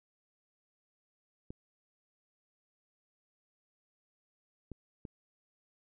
clicks, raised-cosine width 3 ms, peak -30 dBFS, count 3, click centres 1.505 / 4.717 / 5.052 s, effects none

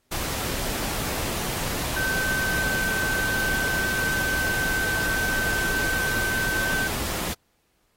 sine tone in noise, 1541 Hz, G6, 30 cents flat, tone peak -24 dBFS, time 1.96-6.88 s, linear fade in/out 10 ms, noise pink, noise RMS -29 dBFS, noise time 0.11-7.34 s, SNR +2 dB, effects pink hiss -69 dBFS RMS until 7.96 s + AAC 48 kbps

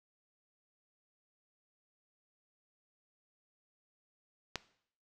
click, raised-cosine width 0.2 ms, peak -17 dBFS, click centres 4.557 s, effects noise-tail reverb RT60 0.6 s tail -17 dB re dry

